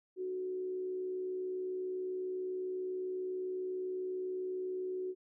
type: tone with frequency modulation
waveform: sine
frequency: 370 Hz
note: F#4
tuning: in tune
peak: -35 dBFS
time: 0.16-5.15 s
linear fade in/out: 50 ms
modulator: 67.4 Hz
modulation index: 0.25
effects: none